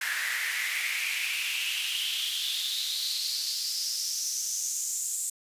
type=noise with high-pass filter sweep; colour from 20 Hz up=pink; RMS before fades=-31 dBFS; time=0.01-5.3 s; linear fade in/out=5 ms; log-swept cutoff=1700 to 7700 Hz; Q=5.4; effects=resampled to 32000 Hz